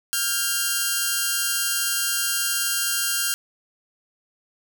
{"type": "tone pair together", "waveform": "5% pulse", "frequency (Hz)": [1400, 1597.3], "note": ["F6", "G6"], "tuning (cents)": [4, 32], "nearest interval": "major second", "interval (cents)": 228, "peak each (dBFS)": -13, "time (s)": [0.13, 3.34], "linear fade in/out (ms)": 0, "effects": []}